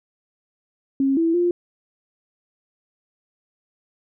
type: tone with pitch steps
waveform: sine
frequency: 271.3 / 330.1 / 350.1 Hz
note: C#4 / E4 / F4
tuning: -37 / +2 / +4 cents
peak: -16 dBFS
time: 1-1.51 s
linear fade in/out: 2 ms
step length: 170 ms
effects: none